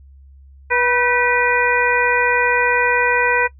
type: harmonic tone with a mistuned harmonic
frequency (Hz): 487.7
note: B4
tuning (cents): -22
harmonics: 1 / 2 / 3 / 4 / 5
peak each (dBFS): -20 / -20 / -20 / -20 / -20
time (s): 0.7-3.48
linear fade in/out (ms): 20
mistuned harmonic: 3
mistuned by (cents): +67
effects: noise-tail reverb RT60 0.1 s tail -20 dB re dry + added 68 Hz sine -41 dBFS peak until 3.59 s